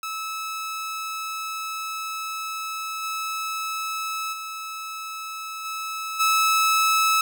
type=tone with level steps; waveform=sawtooth; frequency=1302 Hz; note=E6; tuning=22 cents flat; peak=-25 / -23 / -28 / -25 / -14 dBFS; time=0.03-7.21 s; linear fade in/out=2 ms; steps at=3.02 / 4.32 / 5.64 / 6.19 s; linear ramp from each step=20 ms; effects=none